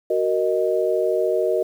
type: chord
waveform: sine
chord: D# minor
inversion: first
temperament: just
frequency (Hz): 373.4 / 466.7 / 622.3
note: F#4 / A#4 / D#5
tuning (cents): +16 / +2 / 0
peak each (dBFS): -22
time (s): 0.1-1.63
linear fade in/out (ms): 5
effects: 8-bit